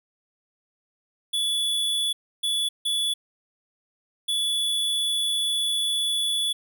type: tone bursts at uneven times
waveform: square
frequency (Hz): 3433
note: A7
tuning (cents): -43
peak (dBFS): -23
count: 4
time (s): 1.33-2.13 / 2.43-2.69 / 2.85-3.14 / 4.28-6.53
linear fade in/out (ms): 10
effects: none